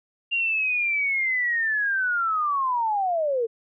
sine linear sweep, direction down, 2794 to 440.4 Hz, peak -21 dBFS, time 0.31-3.47 s, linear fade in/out 20 ms, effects none

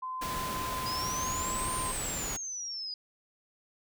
sine tone, 1029 Hz, C6, 29 cents flat, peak -34 dBFS, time 0.02-1.92 s, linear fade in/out 10 ms
pink noise, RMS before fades -37 dBFS, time 0.21-2.37 s, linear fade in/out 10 ms
sine exponential two-way sweep, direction up then down, 4901 to 9040 to 4901 Hz, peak -35 dBFS, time 0.86-2.94 s, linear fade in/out 2 ms, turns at 1.75 s
effects none

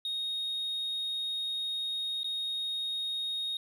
triangle tone with dropouts, 3729 Hz, A#7, in tune, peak -29 dBFS, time 0.05-3.57 s, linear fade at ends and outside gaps 2 ms, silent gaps 2.233-2.243 s, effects tanh soft clip ceiling -26 dBFS

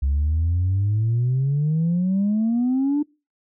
sine exponential sweep, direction up, 67 to 298.8 Hz, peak -16 dBFS, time 0.02-3.03 s, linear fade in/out 10 ms, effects noise-tail reverb RT60 0.3 s tail -26 dB re dry + tanh soft clip ceiling -15 dBFS

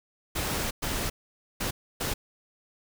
pink noise bursts at uneven times, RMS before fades -30 dBFS, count 4, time 0.35-0.71 / 0.82-1.1 / 1.6-1.71 / 2-2.14 s, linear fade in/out 10 ms, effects none

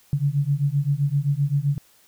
sine beating tone pair, 138.59 / 146.29 Hz, C#3 / D3, 0 / -6 cents, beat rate 7.7 Hz, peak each -22 dBFS, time 0.13-1.78 s, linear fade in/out 0 ms, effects white hiss -57 dBFS RMS until 2.07 s

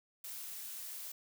blue noise, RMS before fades -45 dBFS, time 0.24-1.12 s, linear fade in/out 5 ms, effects none

